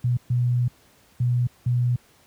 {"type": "tone bursts at uneven times", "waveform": "sine", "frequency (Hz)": 122.6, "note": "B2", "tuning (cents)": -12, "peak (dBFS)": -18, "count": 4, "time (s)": [[0.04, 0.17], [0.3, 0.68], [1.2, 1.47], [1.66, 1.96]], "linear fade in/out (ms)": 5, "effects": ["pink hiss -57 dBFS RMS until 2.26 s", "high-pass 60 Hz 12 dB/octave"]}